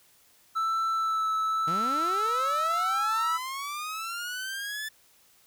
triangle tone with vibrato, 1318.5 Hz, E6, in tune, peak -23 dBFS, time 0.55-3.38 s, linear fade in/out 20 ms, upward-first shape sine, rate 0.91 Hz, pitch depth 16 cents each way
sawtooth linear sweep, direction up, 150.6 to 1756 Hz, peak -29 dBFS, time 1.67-4.89 s, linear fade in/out 10 ms
effects white hiss -61 dBFS RMS until 5.46 s

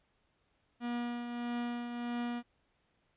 45% pulse tone with tremolo, 240 Hz, B3, 49 cents flat, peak -33 dBFS, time 0.8-2.43 s, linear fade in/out 50 ms, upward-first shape triangle, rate 1.6 Hz, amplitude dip 50%, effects pink hiss -75 dBFS RMS until 3.16 s + resampled to 8000 Hz

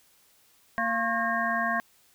harmonic tone with a mistuned harmonic, 230.1 Hz, A#3, 22 cents flat, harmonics 1 / 3 / 5 / 7 / 8, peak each -34 / -30 / -30 / -30 / -32 dBFS, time 0.78-1.8 s, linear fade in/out 0 ms, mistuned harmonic 5, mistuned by -100 cents, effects white hiss -62 dBFS RMS until 2.14 s

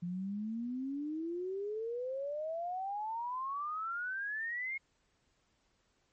sine exponential sweep, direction up, 171.2 to 2173 Hz, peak -35 dBFS, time 0.02-4.78 s, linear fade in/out 10 ms, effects pink hiss -75 dBFS RMS until 6.12 s + MP3 32 kbps

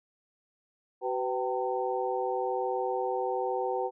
sine tone cluster, 378.9 / 500 / 773 / 907 Hz, F#4 / B4 / G5 / A#5, +41 / +21 / -24 / -48 cents, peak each -33 / -32 / -33 / -36 dBFS, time 1.01-3.91 s, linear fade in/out 50 ms, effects none

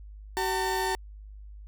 30% pulse tone pair together, 380 / 903.2 Hz, F#4 / A5, +46 / +45 cents, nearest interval octave + minor third, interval 1499 cents, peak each -27 / -26 dBFS, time 0.37-0.95 s, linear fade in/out 0 ms, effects added 51 Hz sine -42 dBFS peak until 1.67 s

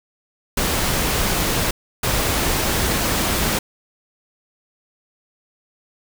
pink noise bursts at uneven times, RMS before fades -20 dBFS, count 2, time 0.57-1.71 / 2.03-3.59 s, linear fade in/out 5 ms, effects none

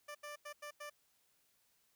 15% pulse tone bursts at uneven times, 590 Hz, D5, 8 cents sharp, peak -39 dBFS, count 5, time 0.08-0.15 / 0.23-0.36 / 0.45-0.53 / 0.62-0.71 / 0.8-0.9 s, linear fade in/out 10 ms, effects white hiss -75 dBFS RMS until 1.95 s

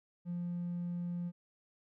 triangle tone, 174.61 Hz, F3, in tune, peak -32 dBFS, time 0.25-1.32 s, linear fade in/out 50 ms, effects tanh soft clip ceiling -31 dBFS

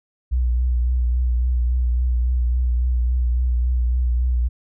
sine tone with vibrato, 61.2 Hz, B1, 15 cents flat, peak -16 dBFS, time 0.31-4.49 s, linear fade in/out 20 ms, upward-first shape triangle, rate 3.6 Hz, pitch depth 46 cents each way, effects none

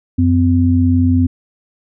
sine tone pair together, 90.9 / 255.5 Hz, F#2 / C4, -30 / -41 cents, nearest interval octave + tritone, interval 1789 cents, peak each -12 dBFS, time 0.18-1.27 s, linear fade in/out 10 ms, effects none

